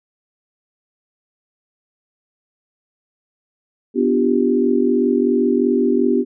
sine chord, G dominant seventh, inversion first, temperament equal with one note detuned, 248.5 / 293.7 / 349.2 / 392 Hz, B3 / D4 / F4 / G4, +11 / 0 / 0 / 0 cents, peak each -17 / -21 / -21 / -18 dBFS, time 3.94-6.25 s, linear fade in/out 50 ms, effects none

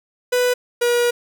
45% pulse tone pair in turn, 495.2 / 480.5 Hz, B4 / B4, +5 / -48 cents, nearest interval minor second, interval 53 cents, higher first, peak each -15 dBFS, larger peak neither, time 0.32-0.54 / 0.81-1.11 s, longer second, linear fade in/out 10 ms, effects none

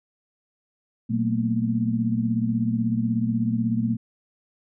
sine tone cluster, 118.9 / 186.7 / 224.3 / 240.6 Hz, A#2 / F#3 / A3 / B3, +35 / +16 / +34 / -45 cents, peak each -27 / -32 / -23 / -28 dBFS, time 1.09-3.97 s, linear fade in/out 20 ms, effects none

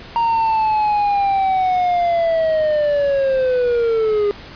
triangle linear sweep, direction down, 934 to 405.2 Hz, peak -12 dBFS, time 0.16-4.31 s, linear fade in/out 0 ms, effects pink hiss -37 dBFS RMS until 4.55 s + resampled to 11025 Hz

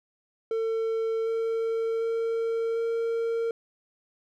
triangle tone with pitch steps, 450 / 453.1 / 456.3 / 459.5 Hz, A4 / A#4 / A#4 / A#4, +39 / -49 / -37 / -25 cents, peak -23 dBFS, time 0.51-3.51 s, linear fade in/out 2 ms, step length 750 ms, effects none

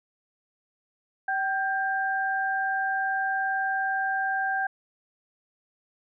sine tone pair together, 770 / 1590.6 Hz, G5 / G6, -31 / +25 cents, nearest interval octave + minor second, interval 1256 cents, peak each -27 dBFS, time 1.28-4.67 s, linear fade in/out 5 ms, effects none

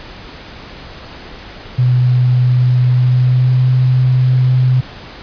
sine tone with pitch glide, 124.9 to 127.6 Hz, B2 to C3, +20 to -43 cents, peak -8 dBFS, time 1.78-4.81 s, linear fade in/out 10 ms, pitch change +37 cents, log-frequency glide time 2.92-3.7 s, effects pink hiss -33 dBFS RMS until 5.22 s + resampled to 11025 Hz

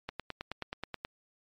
click train, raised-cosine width 0.3 ms, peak -20 dBFS, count 10, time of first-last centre 0.09-1.049 s, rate 9.38 Hz, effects MP3 64 kbps

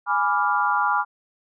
sine chord, G# diminished seventh, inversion none, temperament equal, 830.6 / 987.8 / 1174.7 / 1396.9 Hz, G#5 / B5 / D6 / F6, 0 / 0 / 0 / 0 cents, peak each -24 dBFS, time 0.06-1.05 s, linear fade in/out 50 ms, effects none

